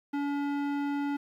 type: tone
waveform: square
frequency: 285.1 Hz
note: C#4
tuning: 49 cents sharp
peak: -29 dBFS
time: 0.13-1.17 s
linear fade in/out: 10 ms
effects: low-pass 2000 Hz 12 dB/octave + 10-bit